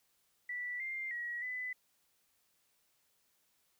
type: tone with pitch steps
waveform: sine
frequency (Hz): 1964 / 2101 / 1912 / 2003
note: B6 / C7 / A#6 / B6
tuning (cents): -10 / +7 / +43 / +24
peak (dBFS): -37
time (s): 0.49-1.73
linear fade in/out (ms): 5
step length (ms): 310
effects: white hiss -75 dBFS RMS until 3.79 s